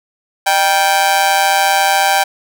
sawtooth tone with amplitude modulation, 784 Hz, G5, in tune, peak -3 dBFS, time 0.46-2.24 s, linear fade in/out 10 ms, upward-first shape sine, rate 174 Hz, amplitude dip 80%, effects none

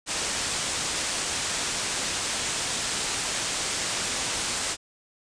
white low-pass noise, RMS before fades -29 dBFS, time 0.06-4.77 s, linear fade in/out 50 ms, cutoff 9200 Hz, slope 48 dB/octave, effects resampled to 22050 Hz

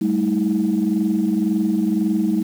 sine tone cluster, 196.5 / 218.4 / 318.3 Hz, G3 / A3 / D#4, +4 / -13 / +39 cents, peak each -20 dBFS, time 0.01-2.43 s, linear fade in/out 10 ms, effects tanh soft clip ceiling -9 dBFS + 7-bit

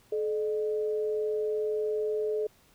sine tone pair together, 429.1 / 606.8 Hz, A4 / D#5, -43 / -44 cents, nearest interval tritone, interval 599 cents, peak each -27 / -37 dBFS, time 0.12-2.47 s, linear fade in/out 5 ms, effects pink hiss -62 dBFS RMS until 2.74 s

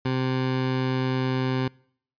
20% pulse tone, 129.8 Hz, C3, 13 cents flat, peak -18 dBFS, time 0.05-1.68 s, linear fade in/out 5 ms, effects noise-tail reverb RT60 0.6 s tail -25 dB re dry + resampled to 11025 Hz

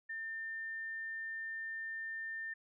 sine tone, 1800 Hz, A6, 39 cents sharp, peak -39 dBFS, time 0.09-2.54 s, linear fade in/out 10 ms, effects none

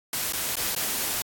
white noise with dropouts, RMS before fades -28 dBFS, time 0.13-1.22 s, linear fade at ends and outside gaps 2 ms, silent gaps 0.324-0.333 / 0.556-0.568 / 0.75-0.762 s, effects AAC 64 kbps

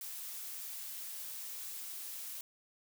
blue noise, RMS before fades -44 dBFS, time 0.01-2.41 s, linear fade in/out 2 ms, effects none

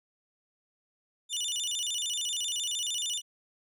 25% pulse tone with vibrato, 3238 Hz, G#7, 45 cents flat, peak -26 dBFS, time 1.29-3.22 s, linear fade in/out 50 ms, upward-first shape square, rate 13 Hz, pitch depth 170 cents each way, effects resampled to 32000 Hz

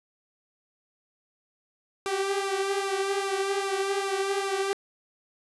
sawtooth tone with flanger, 392 Hz, G4, in tune, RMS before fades -28 dBFS, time 2.06-4.73 s, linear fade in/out 0 ms, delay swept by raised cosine 0.77 to 5.97 ms, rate 2.5 Hz, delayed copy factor +0.6, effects resampled to 24000 Hz + 10-bit

